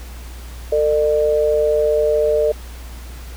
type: tone pair together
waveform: sine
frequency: 450 / 601.8 Hz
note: A4 / D5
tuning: +39 / +42 cents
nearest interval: perfect fourth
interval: 503 cents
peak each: -16 dBFS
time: 0.72-2.52 s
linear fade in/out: 5 ms
effects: added 60 Hz sine -31 dBFS peak until 3.36 s + pink hiss -41 dBFS RMS until 3.36 s